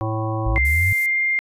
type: harmonic tone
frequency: 110 Hz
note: A2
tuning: in tune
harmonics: 1 / 3 / 5 / 7 / 9 / 10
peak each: -23 / -28 / -30 / -31 / -33 / -33 dBFS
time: 0.01-0.58 s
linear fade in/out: 0 ms
type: linear sweep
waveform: sine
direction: up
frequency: 50.4 to 100 Hz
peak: -18 dBFS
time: 0.46-0.93 s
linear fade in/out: 5 ms
type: tone with pitch glide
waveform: sine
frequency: 2093 to 2108 Hz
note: C7 to C7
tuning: 0 to +12 cents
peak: -17 dBFS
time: 0.56-1.39 s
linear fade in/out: 0 ms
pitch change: +12 cents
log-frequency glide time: 0.72-1.21 s
type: high-pass noise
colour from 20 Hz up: white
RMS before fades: -34 dBFS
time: 0.65-1.06 s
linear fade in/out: 0 ms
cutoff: 10000 Hz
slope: 12 dB/octave
effects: resampled to 32000 Hz